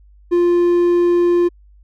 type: tone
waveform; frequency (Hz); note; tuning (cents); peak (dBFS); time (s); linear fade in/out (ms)
triangle; 349.2; F4; 0; -9; 0.31-1.49; 20
effects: added 50 Hz sine -44 dBFS peak until 1.83 s